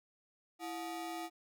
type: ring-modulated tone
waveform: 35% pulse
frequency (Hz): 526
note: C5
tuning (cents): +9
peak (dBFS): -35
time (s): 0.59-1.3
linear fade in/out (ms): 50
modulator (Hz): 194
effects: none

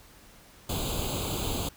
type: noise with comb filter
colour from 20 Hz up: pink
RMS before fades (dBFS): -31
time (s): 0.69-1.69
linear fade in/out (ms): 5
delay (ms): 0.27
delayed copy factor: +0.95
effects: pink hiss -54 dBFS RMS until 1.76 s

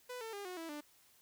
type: tone with pitch steps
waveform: sawtooth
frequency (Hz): 497.4 / 448.3 / 404 / 364.1 / 328.2 / 295.8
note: B4 / A4 / G#4 / F#4 / E4 / D4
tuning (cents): +12 / +32 / -48 / -28 / -8 / +13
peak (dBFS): -39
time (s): 0.09-0.81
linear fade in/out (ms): 10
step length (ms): 120
effects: white hiss -67 dBFS RMS until 1.21 s

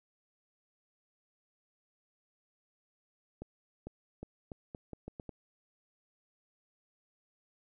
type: accelerating click train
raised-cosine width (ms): 2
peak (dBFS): -29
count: 9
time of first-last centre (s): 3.42-5.293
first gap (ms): 450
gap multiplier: 0.8
effects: none

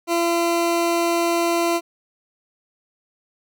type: tone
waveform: 20% pulse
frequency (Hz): 340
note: F4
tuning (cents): -46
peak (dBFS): -13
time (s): 0.07-1.81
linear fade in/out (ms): 50
effects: none

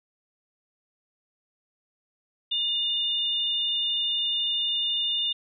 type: tone pair together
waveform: sine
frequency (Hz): 2864 / 3586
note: F7 / A7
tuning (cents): +43 / +32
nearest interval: major third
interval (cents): 389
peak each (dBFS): -29 / -25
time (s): 2.51-5.33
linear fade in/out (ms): 10
effects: none

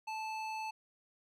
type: tone with band-pass filter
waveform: square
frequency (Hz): 875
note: A5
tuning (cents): -10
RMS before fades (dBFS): -40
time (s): 0.07-0.71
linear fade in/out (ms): 10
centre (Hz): 1900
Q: 0.73
effects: none

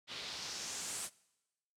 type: noise with low-pass filter sweep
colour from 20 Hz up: white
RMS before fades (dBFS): -43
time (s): 0.07-1.1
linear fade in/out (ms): 50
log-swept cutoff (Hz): 3600 to 9600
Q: 2.2
effects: noise-tail reverb RT60 1.0 s tail -23 dB re dry + high-pass 80 Hz 12 dB/octave

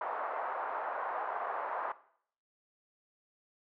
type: band-pass noise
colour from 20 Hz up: pink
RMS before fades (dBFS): -37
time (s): 0.01-1.92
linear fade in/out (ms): 2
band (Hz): 640 to 1300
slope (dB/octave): 24
effects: noise-tail reverb RT60 0.6 s tail -17 dB re dry

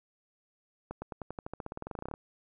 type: accelerating click train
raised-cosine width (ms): 1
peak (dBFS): -24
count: 22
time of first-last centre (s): 0.91-2.139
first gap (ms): 110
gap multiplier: 0.93
effects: none

